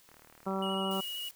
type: click train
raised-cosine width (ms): 0.5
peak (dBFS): -40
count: 26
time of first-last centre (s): 0.09-0.744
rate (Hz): 38.2
type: harmonic tone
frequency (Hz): 192.4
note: G3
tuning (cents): -32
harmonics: 1 / 2 / 3 / 4 / 5 / 6 / 7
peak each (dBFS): -34 / -37 / -39 / -40 / -41 / -42 / -42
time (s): 0.46-1.01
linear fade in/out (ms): 10
type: tone with vibrato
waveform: triangle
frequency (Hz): 2900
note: F#7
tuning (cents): -35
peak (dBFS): -35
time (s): 0.62-1.29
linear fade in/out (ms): 5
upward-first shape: square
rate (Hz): 13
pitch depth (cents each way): 15
type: noise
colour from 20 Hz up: blue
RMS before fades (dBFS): -46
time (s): 0.91-1.31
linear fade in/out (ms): 0
effects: white hiss -62 dBFS RMS until 1.35 s